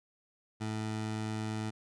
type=tone; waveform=20% pulse; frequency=108.9 Hz; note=A2; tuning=17 cents flat; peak=-29 dBFS; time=0.6-1.71 s; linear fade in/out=20 ms; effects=resampled to 22050 Hz